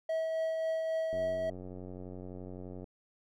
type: tone with tremolo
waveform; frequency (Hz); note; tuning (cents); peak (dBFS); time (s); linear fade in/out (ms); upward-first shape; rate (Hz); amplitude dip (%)
triangle; 645; E5; -38; -27; 0.09-1.5; 5; triangle; 3.7; 30
type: click train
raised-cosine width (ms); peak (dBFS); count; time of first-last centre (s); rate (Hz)
2; -32; 158; 1.13-2.842; 91.7
effects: none